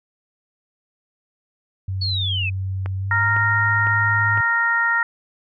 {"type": "tone with pitch glide", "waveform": "sine", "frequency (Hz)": [95.2, 105.02], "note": ["F#2", "G#2"], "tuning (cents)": [50, 20], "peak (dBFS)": -22, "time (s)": [1.88, 4.41], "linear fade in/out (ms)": 5, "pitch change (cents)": 170, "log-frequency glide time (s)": [2.98, 3.34]}
{"type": "linear sweep", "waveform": "sine", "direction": "down", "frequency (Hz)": [4457, 2489], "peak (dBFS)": -22, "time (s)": [2.01, 2.5], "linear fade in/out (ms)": 10}
{"type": "click train", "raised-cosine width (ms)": 0.5, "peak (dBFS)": -16, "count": 4, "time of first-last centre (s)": [2.86, 4.375], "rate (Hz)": 1.98}
{"type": "harmonic tone", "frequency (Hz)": 464.3, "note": "A#4", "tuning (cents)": -7, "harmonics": [2, 3, 4], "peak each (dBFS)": [-25, -20, -19], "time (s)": [3.11, 5.03], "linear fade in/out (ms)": 2}
{"effects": []}